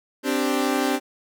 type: chord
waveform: sawtooth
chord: C suspended second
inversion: none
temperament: equal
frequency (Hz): 261.6 / 293.7 / 392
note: C4 / D4 / G4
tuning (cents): 0 / 0 / 0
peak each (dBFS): -20 / -21 / -23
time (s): 0.23-1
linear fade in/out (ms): 50
effects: none

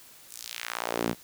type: tone with high-pass filter sweep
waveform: sawtooth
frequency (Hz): 58.27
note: A#1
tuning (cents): 0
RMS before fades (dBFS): -33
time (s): 0.28-1.15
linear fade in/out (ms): 50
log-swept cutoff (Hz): 10000 to 180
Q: 1.4
effects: white hiss -52 dBFS RMS until 1.23 s

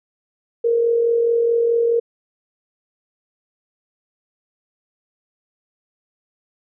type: tone with amplitude modulation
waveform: sine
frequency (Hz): 466.2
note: A#4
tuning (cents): 0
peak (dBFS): -12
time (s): 0.64-2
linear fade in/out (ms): 10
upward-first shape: sine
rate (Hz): 44.7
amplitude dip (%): 45
effects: none

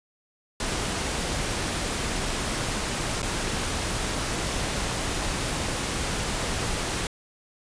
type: noise with dropouts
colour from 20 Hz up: pink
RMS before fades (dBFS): -28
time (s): 0.6-7.07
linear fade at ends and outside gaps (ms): 2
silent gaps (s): 3.22-3.228
effects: resampled to 22050 Hz

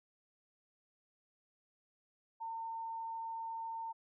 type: tone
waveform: sine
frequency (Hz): 907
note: A#5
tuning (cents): -48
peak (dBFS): -39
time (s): 2.4-3.93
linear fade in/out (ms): 20
effects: none

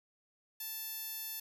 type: tone with band-pass filter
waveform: 10% pulse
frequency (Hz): 880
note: A5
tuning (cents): 0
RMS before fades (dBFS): -42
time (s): 0.6-1.4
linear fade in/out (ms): 5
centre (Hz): 12000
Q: 2
effects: none

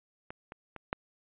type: clicks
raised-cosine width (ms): 0.5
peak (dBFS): -26 / -28 / -27 / -15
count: 4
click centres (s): 0.305 / 0.521 / 0.763 / 0.929
effects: resampled to 8000 Hz

